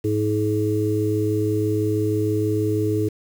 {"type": "harmonic tone", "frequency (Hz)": 106.2, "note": "G#2", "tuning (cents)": 39, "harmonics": [1, 3, 4], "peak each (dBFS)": [-23, -23, -23], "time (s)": [0.04, 3.09], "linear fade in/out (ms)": 10, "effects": ["7-bit"]}